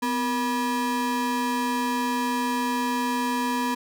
square ring-modulated tone, 360.8 Hz, F#4, 44 cents flat, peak -21 dBFS, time 0.02-3.75 s, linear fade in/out 10 ms, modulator 613 Hz, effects none

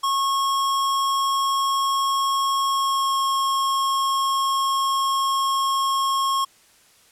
square tone with pitch glide, 1092 to 1085.1 Hz, C#6 to C#6, -26 to -37 cents, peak -20 dBFS, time 0.03-6.45 s, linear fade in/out 10 ms, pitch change -11 cents, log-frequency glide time 2.67-3.17 s, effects white hiss -55 dBFS RMS until 7.11 s + low-pass 11000 Hz 12 dB/octave

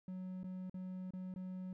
triangle tone with dropouts, 185 Hz, F#3, in tune, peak -40 dBFS, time 0.08-1.73 s, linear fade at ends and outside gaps 2 ms, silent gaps 0.433-0.442 / 0.697-0.742 / 1.107-1.135 / 1.34-1.36 s, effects none

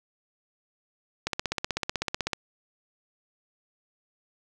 click train, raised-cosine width 0.2 ms, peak -10 dBFS, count 18, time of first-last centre 1.27-2.333 s, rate 16 Hz, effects none

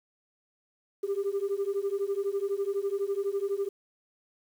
sine beating tone pair, 392 / 404 Hz, G4 / G#4, 0 / -48 cents, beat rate 12 Hz, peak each -29 dBFS, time 1.03-3.69 s, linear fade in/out 10 ms, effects tanh soft clip ceiling -23 dBFS + 9-bit

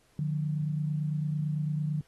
sine tone pair together, 150 / 178.95 Hz, D3 / F3, +37 / +42 cents, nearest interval minor third, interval 305 cents, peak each -28 / -36 dBFS, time 0.19-2.01 s, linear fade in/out 2 ms, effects pink hiss -66 dBFS RMS until 2.07 s + AAC 32 kbps

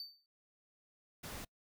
triangle tone with exponential decay, 4572 Hz, D8, 47 cents flat, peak -39 dBFS, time 0-0.26 s, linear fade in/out 1 ms, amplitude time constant 55 ms
pink noise, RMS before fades -46 dBFS, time 1.23-1.45 s, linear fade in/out 10 ms
effects noise-tail reverb RT60 0.1 s tail -26 dB re dry

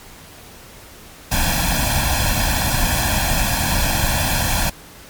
pink noise with comb filter, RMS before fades -18 dBFS, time 1.31-4.7 s, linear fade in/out 10 ms, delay 1.2 ms, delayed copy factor +1, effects pink hiss -41 dBFS RMS until 5.09 s + MP3 96 kbps

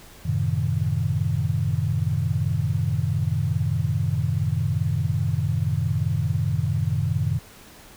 sine chord, F# diminished seventh, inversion none, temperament equal, 92.5 / 110 / 130.81 / 155.56 Hz, F#2 / A2 / C3 / Eb3, 0 / 0 / 0 / 0 cents, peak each -26 dBFS, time 0.25-7.39 s, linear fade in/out 10 ms, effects pink hiss -47 dBFS RMS until 7.96 s

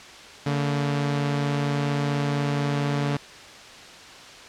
sawtooth tone pair together, 143.2 / 227 Hz, D3 / A#3, -43 / -46 cents, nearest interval minor sixth, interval 797 cents, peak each -19 / -28 dBFS, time 0.46-3.17 s, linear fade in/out 5 ms, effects white hiss -43 dBFS RMS until 4.48 s + low-pass 5000 Hz 12 dB/octave

